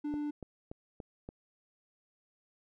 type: tone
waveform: triangle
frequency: 295.3 Hz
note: D4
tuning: 10 cents sharp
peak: -31 dBFS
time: 0.04-0.31 s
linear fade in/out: 10 ms
type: click train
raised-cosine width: 2 ms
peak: -29 dBFS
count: 5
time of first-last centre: 0.14-1.289 s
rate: 3.48 Hz
effects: none